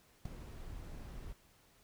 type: noise with ADSR envelope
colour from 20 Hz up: brown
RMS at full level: -37 dBFS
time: 0.25-1.33 s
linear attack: 5 ms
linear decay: 7 ms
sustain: -10 dB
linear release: 8 ms
effects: pink hiss -67 dBFS RMS until 1.83 s